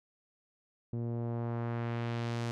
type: tone with low-pass filter sweep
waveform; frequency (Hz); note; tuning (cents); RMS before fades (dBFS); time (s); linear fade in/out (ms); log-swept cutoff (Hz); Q
sawtooth; 117.5; A#2; +14; -35; 0.93-2.51; 0; 350 to 7400; 0.9
effects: none